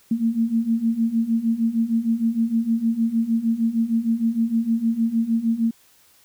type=beating tone pair; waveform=sine; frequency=224.5 / 231 Hz; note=A3 / A#3; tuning=+35 / -16 cents; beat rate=6.5 Hz; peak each=-23 / -20 dBFS; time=0.11-5.71 s; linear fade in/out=5 ms; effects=white hiss -56 dBFS RMS until 6.24 s